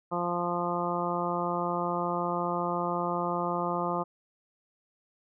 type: harmonic tone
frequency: 174.61 Hz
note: F3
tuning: in tune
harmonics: 1 / 2 / 3 / 4 / 5 / 6 / 7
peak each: -35 / -35 / -35 / -35 / -35 / -35 / -35 dBFS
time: 0.11-4.04 s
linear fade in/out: 20 ms
effects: none